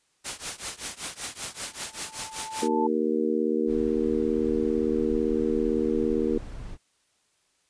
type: noise with tremolo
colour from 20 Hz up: white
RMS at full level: -30 dBFS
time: 0.24-2.69 s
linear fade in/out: 20 ms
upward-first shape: triangle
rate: 5.2 Hz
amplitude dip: 95%
type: tone with exponential growth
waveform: sine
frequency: 880 Hz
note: A5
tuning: in tune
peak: -24 dBFS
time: 1.53-2.87 s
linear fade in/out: 5 ms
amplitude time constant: 290 ms
type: harmonic tone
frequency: 77.78 Hz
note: D#2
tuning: in tune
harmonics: 3 / 4 / 5 / 6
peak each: -28 / -28 / -28 / -28 dBFS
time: 2.62-6.38 s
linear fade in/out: 5 ms
type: noise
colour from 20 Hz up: brown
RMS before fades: -38 dBFS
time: 3.66-6.78 s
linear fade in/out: 50 ms
effects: white hiss -69 dBFS RMS until 7.69 s + resampled to 22050 Hz